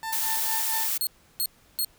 30% pulse tone with tremolo, 891 Hz, A5, 22 cents sharp, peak -26 dBFS, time 0.03-0.89 s, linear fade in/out 0 ms, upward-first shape triangle, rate 4.4 Hz, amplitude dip 90%
blue noise, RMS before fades -27 dBFS, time 0.12-0.98 s, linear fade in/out 10 ms
5% pulse tone bursts, 4282 Hz, C8, 39 cents sharp, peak -17 dBFS, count 3, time 1.01-1.847 s, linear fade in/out 0 ms, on 59 ms, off 330 ms
effects pink hiss -59 dBFS RMS until 1.98 s

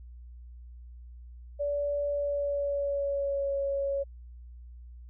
sine tone with pitch glide, 576 to 555.4 Hz, D5 to C#5, -34 to +3 cents, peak -27 dBFS, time 1.59-4.04 s, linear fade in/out 20 ms, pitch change -63 cents, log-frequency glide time 2.09-3.54 s, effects added 60 Hz sine -44 dBFS peak until 5.09 s

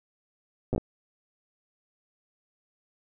slowing click train, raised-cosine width 2 ms, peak -15 dBFS, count 5, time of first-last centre 0.73-0.779 s, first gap 8 ms, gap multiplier 1.3, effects none

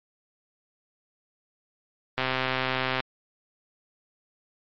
click train, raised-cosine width 0.3 ms, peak -9 dBFS, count 108, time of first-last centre 2.18-3.003 s, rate 130 Hz, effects low-pass 4000 Hz 12 dB/octave + MP3 48 kbps

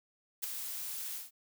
blue noise with ADSR envelope, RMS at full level -33 dBFS, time 0.42-1.31 s, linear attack 19 ms, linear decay 9 ms, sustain -7 dB, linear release 160 ms, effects none

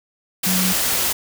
sine tone in noise, 185 Hz, F#3, in tune, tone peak -20 dBFS, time 0.46-0.73 s, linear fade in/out 10 ms, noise white, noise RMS -20 dBFS, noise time 0.43-1.13 s, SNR -3 dB, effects none

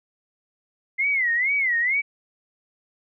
sine tone with vibrato, 2055 Hz, C7, 32 cents flat, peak -19 dBFS, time 0.98-2.02 s, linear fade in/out 20 ms, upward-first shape sine, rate 2.2 Hz, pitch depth 180 cents each way, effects none

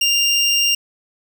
25% pulse tone, 2794 Hz, F7, in tune, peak -10 dBFS, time 0.01-0.75 s, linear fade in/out 5 ms, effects none

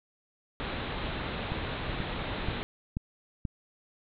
pink low-pass noise, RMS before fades -35 dBFS, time 0.6-2.63 s, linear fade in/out 0 ms, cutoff 4000 Hz, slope 96 dB/octave
click train, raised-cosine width 5 ms, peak -19 dBFS, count 5, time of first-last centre 1.52-3.452 s, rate 2.07 Hz
effects none

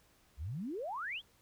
sine exponential sweep, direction up, 61.74 to 3510 Hz, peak -37 dBFS, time 0.37-1.22 s, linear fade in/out 50 ms, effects pink hiss -68 dBFS RMS until 1.41 s

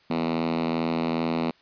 5% pulse tone with high-pass filter, 82.41 Hz, E2, in tune, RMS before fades -26 dBFS, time 0.1-1.51 s, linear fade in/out 5 ms, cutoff 210 Hz, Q 5.1, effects white hiss -59 dBFS RMS until 1.61 s + resampled to 11025 Hz

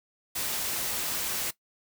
white noise, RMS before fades -31 dBFS, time 0.35-1.51 s, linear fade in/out 10 ms, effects noise-tail reverb RT60 0.1 s tail -18 dB re dry

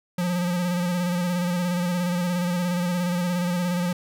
square tone with vibrato, 177.1 Hz, F3, 24 cents sharp, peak -23 dBFS, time 0.18-3.93 s, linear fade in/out 5 ms, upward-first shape square, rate 17 Hz, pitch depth 32 cents each way, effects none

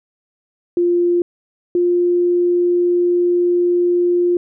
sine tone pair in turn, 349.2 / 351.8 Hz, F4 / F4, 0 / +13 cents, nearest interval unison, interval 13 cents, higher second, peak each -12 / -12 dBFS, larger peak neither, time 0.77-1.22 / 1.75-4.37 s, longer second, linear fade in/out 2 ms, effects none

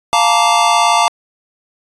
square chord, Bb major seventh, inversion second, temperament just, 699.2 / 874.1 / 932.3 / 1165.4 Hz, F5 / A5 / Bb5 / D6, +2 / -12 / 0 / -14 cents, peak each -16 dBFS, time 0.13-1.08 s, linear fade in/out 0 ms, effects resampled to 22050 Hz

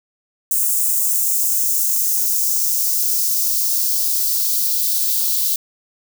violet noise with high-pass filter sweep, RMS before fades -18 dBFS, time 0.51-5.56 s, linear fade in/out 2 ms, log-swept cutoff 7700 to 3900 Hz, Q 2.1, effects none

